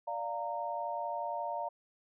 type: chord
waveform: sine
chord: Bb major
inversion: first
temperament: equal with one note detuned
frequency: 587.3 / 698.5 / 923.8 Hz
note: D5 / F5 / Bb5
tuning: 0 / 0 / -16 cents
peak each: -40 / -38 / -37 dBFS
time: 0.07-1.69 s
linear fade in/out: 10 ms
effects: none